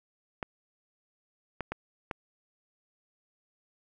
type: clicks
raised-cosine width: 0.5 ms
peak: -18 dBFS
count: 4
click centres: 0.428 / 1.607 / 1.72 / 2.112 s
effects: none